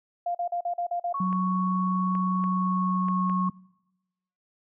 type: tone bursts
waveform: sine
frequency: 698.5 Hz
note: F5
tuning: in tune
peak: -25 dBFS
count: 7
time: 0.26-1.128 s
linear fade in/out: 5 ms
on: 88 ms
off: 42 ms
type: tone with pitch glide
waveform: sine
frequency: 1110 to 1094.1 Hz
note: C#6 to C#6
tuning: +2 to -23 cents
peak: -27 dBFS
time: 1.14-3.49 s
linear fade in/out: 5 ms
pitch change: -25 cents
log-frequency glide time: 2.36-3.3 s
type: tone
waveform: sine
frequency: 185 Hz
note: F#3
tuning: in tune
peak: -24 dBFS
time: 1.2-3.5 s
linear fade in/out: 5 ms
type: clicks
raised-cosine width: 0.5 ms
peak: -27 dBFS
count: 5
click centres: 1.328 / 2.152 / 2.44 / 3.085 / 3.297 s
effects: noise-tail reverb RT60 1.0 s tail -24 dB re dry